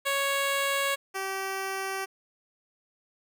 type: tone pair in turn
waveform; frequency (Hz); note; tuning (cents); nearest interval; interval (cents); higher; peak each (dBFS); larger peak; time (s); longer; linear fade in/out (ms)
10% pulse; 554.4 / 385.7; C#5 / G4; 0 / -28; tritone; 628; first; -17 / -22; first; 0.05-0.96 / 1.14-2.06; second; 20
effects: none